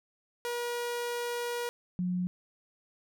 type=tone pair in turn; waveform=sawtooth / sine; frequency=479.6 / 180.27 Hz; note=A#4 / F#3; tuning=+49 / -45 cents; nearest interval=octave + perfect fourth; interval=1694 cents; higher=first; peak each=-28 dBFS; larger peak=neither; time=0.45-1.69 / 1.99-2.27 s; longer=first; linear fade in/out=0 ms; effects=none